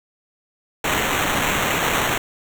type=noise with sample-and-hold; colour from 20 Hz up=white; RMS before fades=-21 dBFS; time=0.84-2.18 s; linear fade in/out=5 ms; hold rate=4900 Hz; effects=none